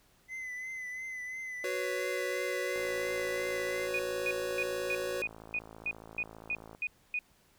triangle tone with vibrato, 2027 Hz, B6, 45 cents sharp, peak -36 dBFS, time 0.28-3.89 s, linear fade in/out 50 ms, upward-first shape triangle, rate 2.9 Hz, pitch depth 44 cents each way
square chord, F# suspended fourth, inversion none, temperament just, 370 / 493.3 / 555 Hz, F#4 / B4 / C#5, 0 / -2 / +2 cents, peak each -38 dBFS, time 1.64-5.22 s, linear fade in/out 2 ms
click train, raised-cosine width 1 ms, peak -34 dBFS, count 220, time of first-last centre 2.76-6.749 s, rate 54.9 Hz
sine tone bursts, 2476 Hz, D#7, 9 cents flat, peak -30 dBFS, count 11, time 3.94-7.19 s, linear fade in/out 2 ms, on 50 ms, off 270 ms
effects pink hiss -66 dBFS RMS until 7.58 s

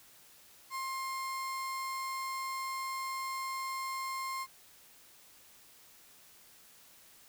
35% pulse tone, 1060 Hz, C6, 22 cents sharp, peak -34 dBFS, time 0.7-4.47 s, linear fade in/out 50 ms, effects white hiss -59 dBFS RMS until 7.28 s

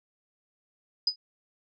sine tone with exponential decay, 4978 Hz, D#8, in tune, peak -18 dBFS, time 1.07-1.16 s, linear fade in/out 5 ms, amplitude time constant 19 ms, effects none

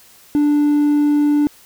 triangle tone, 293.7 Hz, D4, in tune, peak -9 dBFS, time 0.35-1.47 s, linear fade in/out 0 ms, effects tanh soft clip ceiling -5 dBFS + white hiss -47 dBFS RMS until 1.65 s

